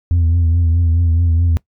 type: tone with vibrato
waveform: sine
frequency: 84 Hz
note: E2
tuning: 33 cents sharp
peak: -8 dBFS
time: 0.11-1.57 s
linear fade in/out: 0 ms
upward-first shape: triangle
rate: 4.7 Hz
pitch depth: 62 cents each way
effects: noise-tail reverb RT60 0.1 s tail -24 dB re dry + tanh soft clip ceiling -9 dBFS